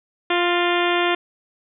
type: harmonic tone with a mistuned harmonic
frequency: 349.6 Hz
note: F4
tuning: 2 cents sharp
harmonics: 1 / 2 / 3 / 4 / 5 / 6 / 7 / 8 / 9 / 10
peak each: -21 / -24 / -26 / -27 / -28 / -29 / -29 / -30 / -31 / -31 dBFS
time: 0.3-1.15 s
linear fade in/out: 5 ms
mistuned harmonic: 5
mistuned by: +26 cents
effects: none